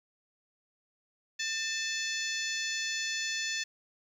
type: harmonic tone with a mistuned harmonic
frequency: 872 Hz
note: A5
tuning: 16 cents flat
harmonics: 2 / 3 / 4 / 5 / 6 / 7 / 8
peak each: -36 / -38 / -39 / -40 / -41 / -41 / -42 dBFS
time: 1.39-3.64 s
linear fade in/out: 10 ms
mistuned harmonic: 2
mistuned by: +48 cents
effects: 10-bit